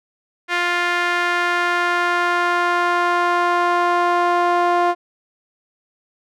sawtooth tone with band-pass filter sweep, 350.6 Hz, F4, 7 cents sharp, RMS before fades -18 dBFS, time 0.48-4.95 s, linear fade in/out 50 ms, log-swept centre 1900 to 840 Hz, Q 1.7, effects none

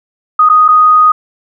sine tone with dropouts, 1244.5 Hz, D#6, in tune, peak -3 dBFS, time 0.39-1.12 s, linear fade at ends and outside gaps 5 ms, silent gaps 0.49-0.497 / 0.681-0.686 s, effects none

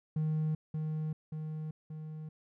triangle tone with echo, 155.56 Hz, D#3, in tune, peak -26 dBFS, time 0.16-0.55 s, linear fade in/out 5 ms, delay 580 ms, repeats 3, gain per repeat -4 dB, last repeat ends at 2.29 s, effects tanh soft clip ceiling -23 dBFS

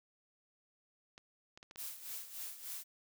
clicks, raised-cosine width 0.2 ms, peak -35 dBFS, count 5, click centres 1.179 / 1.575 / 1.629 / 1.711 / 1.759 s
blue noise with tremolo, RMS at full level -43 dBFS, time 1.77-2.84 s, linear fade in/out 20 ms, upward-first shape sine, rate 3.4 Hz, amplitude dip 70%
effects none

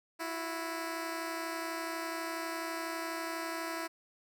10% pulse tone pair together, 329.9 / 362 Hz, E4 / F#4, +1 / -38 cents, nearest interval major second, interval 161 cents, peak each -28 / -36 dBFS, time 0.19-3.88 s, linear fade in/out 20 ms, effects none

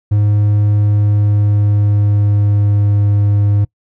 triangle tone with pitch glide, 103.83 to 102.34 Hz, G#2 to G#2, 0 to -25 cents, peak -7 dBFS, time 0.11-3.65 s, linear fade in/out 10 ms, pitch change -25 cents, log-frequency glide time 0.75-3.02 s, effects noise-tail reverb RT60 0.1 s tail -24 dB re dry

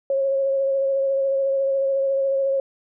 sine tone with vibrato, 544 Hz, C#5, 33 cents flat, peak -18 dBFS, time 0.1-2.6 s, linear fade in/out 2 ms, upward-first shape sine, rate 14 Hz, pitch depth 20 cents each way, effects none

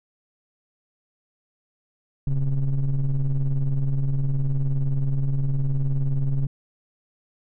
triangle ring-modulated tone, 63.7 Hz, C2, 46 cents flat, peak -14 dBFS, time 2.27-6.47 s, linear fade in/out 5 ms, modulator 73.3 Hz, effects none

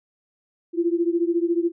sine beating tone pair, 336.2 / 350.2 Hz, E4 / F4, +34 / +5 cents, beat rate 14 Hz, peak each -21 / -23 dBFS, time 0.73-1.72 s, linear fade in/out 50 ms, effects none

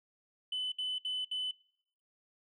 sine tone bursts, 3014 Hz, F#7, 31 cents sharp, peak -31 dBFS, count 4, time 0.52-1.512 s, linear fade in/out 5 ms, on 200 ms, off 64 ms, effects noise-tail reverb RT60 0.7 s tail -25 dB re dry + tanh soft clip ceiling -30 dBFS

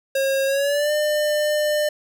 square tone with pitch glide, 541 to 600.3 Hz, C#5 to D5, -42 to +38 cents, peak -19 dBFS, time 0.15-1.89 s, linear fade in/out 5 ms, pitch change +180 cents, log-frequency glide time 0.46-0.92 s, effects none

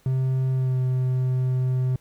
triangle tone with pitch glide, 130.81 to 128.27 Hz, C3 to C3, 0 to -34 cents, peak -18 dBFS, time 0.06-1.96 s, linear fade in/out 2 ms, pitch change -34 cents, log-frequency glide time 0.53-0.78 s, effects pink hiss -60 dBFS RMS until 2 s

